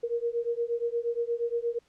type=beating tone pair; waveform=sine; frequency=466.2 / 474.7 Hz; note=A#4 / A#4; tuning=0 / +31 cents; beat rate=8.5 Hz; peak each=-30 dBFS; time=0.03-1.79 s; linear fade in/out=10 ms; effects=pink hiss -67 dBFS RMS until 1.88 s + low-pass 7000 Hz 12 dB/octave